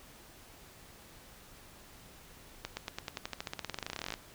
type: accelerating click train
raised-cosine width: 0.2 ms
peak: -19 dBFS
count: 29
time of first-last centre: 2.65-4.14 s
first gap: 120 ms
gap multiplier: 0.93
effects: pink hiss -55 dBFS RMS until 4.34 s